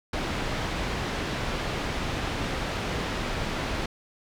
pink low-pass noise, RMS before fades -30 dBFS, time 0.13-3.86 s, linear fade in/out 5 ms, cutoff 3900 Hz, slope 12 dB/octave, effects none

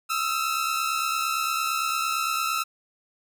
sawtooth tone pair together, 1279 / 1347.8 Hz, D#6 / E6, +47 / +38 cents, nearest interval minor second, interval 91 cents, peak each -24 / -23 dBFS, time 0.09-2.64 s, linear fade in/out 20 ms, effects none

